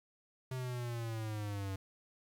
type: linear sweep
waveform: square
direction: down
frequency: 130 to 95.3 Hz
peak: -38 dBFS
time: 0.51-1.76 s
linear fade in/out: 5 ms
effects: 11-bit